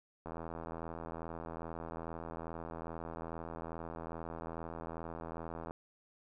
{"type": "click train", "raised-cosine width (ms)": 1, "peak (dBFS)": -29, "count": 450, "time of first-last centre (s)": [0.26, 5.709], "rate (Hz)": 82.4, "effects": []}